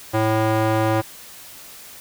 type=tone with band-pass filter; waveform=square; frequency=110 Hz; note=A2; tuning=in tune; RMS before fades=-19 dBFS; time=0.13-1.02 s; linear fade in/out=20 ms; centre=700 Hz; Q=0.76; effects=white hiss -41 dBFS RMS until 2 s